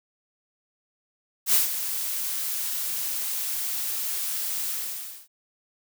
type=noise with ADSR envelope; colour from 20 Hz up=blue; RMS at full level=-18 dBFS; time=1.46-5.28 s; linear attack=76 ms; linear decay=140 ms; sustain=-11 dB; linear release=580 ms; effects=none